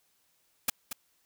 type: noise with echo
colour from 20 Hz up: white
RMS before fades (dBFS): -26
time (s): 0.68-0.7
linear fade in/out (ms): 5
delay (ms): 230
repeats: 1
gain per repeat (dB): -10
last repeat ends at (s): 0.93
effects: white hiss -71 dBFS RMS until 1.25 s